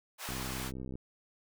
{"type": "high-pass noise", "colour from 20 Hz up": "pink", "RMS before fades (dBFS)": -41, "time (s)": [0.18, 0.72], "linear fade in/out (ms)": 50, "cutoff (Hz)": 660, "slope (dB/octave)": 24}
{"type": "click train", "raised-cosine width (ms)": 3, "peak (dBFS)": -29, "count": 44, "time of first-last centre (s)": [0.29, 0.955], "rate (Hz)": 64.7}
{"effects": []}